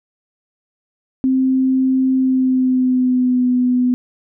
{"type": "tone with pitch glide", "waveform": "sine", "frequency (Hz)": [261.6, 249.4], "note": ["C4", "B3"], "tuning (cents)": [0, 17], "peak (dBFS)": -12, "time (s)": [1.24, 3.94], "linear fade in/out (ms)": 0, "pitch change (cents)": -83, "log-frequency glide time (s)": [2.15, 3.49], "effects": []}